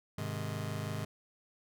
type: chord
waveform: sawtooth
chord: Ab major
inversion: none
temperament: just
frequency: 103.83 / 129.78 / 155.74 Hz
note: Ab2 / C3 / Eb3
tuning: 0 / -14 / +2 cents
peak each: -34 / -37 / -36 dBFS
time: 0.18-1.05 s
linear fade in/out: 5 ms
effects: none